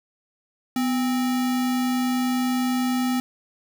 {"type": "tone with sample-and-hold", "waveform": "sine", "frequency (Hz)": 250.2, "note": "B3", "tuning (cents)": 23, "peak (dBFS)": -20, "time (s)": [0.76, 3.2], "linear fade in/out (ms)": 2, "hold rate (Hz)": 1050, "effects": []}